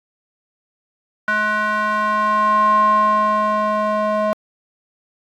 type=tone with band-pass filter sweep; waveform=square; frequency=212.2 Hz; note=G#3; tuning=38 cents sharp; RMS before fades=-17 dBFS; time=1.28-4.33 s; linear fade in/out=0 ms; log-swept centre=1400 to 800 Hz; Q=6.4; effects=AAC 64 kbps